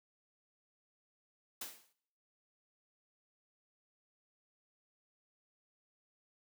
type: noise with exponential decay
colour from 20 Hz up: white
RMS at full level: -40 dBFS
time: 1.61-1.93 s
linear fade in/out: 5 ms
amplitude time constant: 68 ms
effects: noise-tail reverb RT60 0.7 s tail -22 dB re dry + high-pass 200 Hz 12 dB/octave